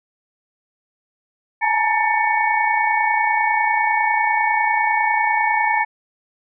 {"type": "tone cluster", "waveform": "sine", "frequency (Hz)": [844, 874, 934, 1781, 2234], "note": ["G#5", "A5", "A#5", "A6", "C#7"], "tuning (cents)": [28, -12, 3, 21, 13], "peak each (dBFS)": -22, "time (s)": [1.61, 5.85], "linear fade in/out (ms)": 20, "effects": []}